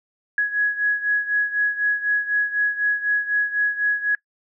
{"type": "beating tone pair", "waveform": "sine", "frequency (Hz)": [1672, 1676], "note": ["G#6", "G#6"], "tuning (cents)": [11, 15], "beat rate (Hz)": 4, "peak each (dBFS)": [-20, -24], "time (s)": [0.38, 4.15], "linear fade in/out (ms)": 2, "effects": ["noise-tail reverb RT60 0.1 s tail -23 dB re dry"]}